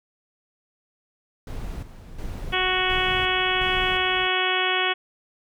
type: noise with tremolo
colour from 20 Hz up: brown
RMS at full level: -32 dBFS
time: 1.47-4.27 s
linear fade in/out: 2 ms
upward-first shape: square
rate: 1.4 Hz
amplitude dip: 65%
type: harmonic tone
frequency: 370 Hz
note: F#4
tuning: in tune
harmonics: 1 / 2 / 3 / 4 / 5 / 6 / 7 / 8 / 9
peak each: -29 / -29 / -29 / -29 / -29 / -29 / -29 / -29 / -29 dBFS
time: 2.52-4.94 s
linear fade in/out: 20 ms
effects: none